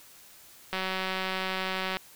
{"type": "click train", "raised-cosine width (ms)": 0.3, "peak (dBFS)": -15, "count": 234, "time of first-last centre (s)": [0.73, 1.969], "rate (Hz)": 188, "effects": ["white hiss -53 dBFS RMS until 2.15 s"]}